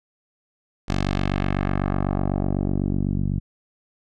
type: tone with low-pass filter sweep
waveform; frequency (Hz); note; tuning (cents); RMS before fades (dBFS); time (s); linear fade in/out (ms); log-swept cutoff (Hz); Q
10% pulse; 48.02; G1; -35; -23; 0.88-3.4; 10; 5900 to 160; 1.1
effects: none